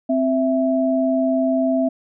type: tone pair together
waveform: sine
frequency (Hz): 261.6 / 659.2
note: C4 / E5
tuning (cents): 0 / 0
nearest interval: octave + major third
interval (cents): 1600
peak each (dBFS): -18 / -19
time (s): 0.09-1.89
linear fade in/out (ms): 10
effects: none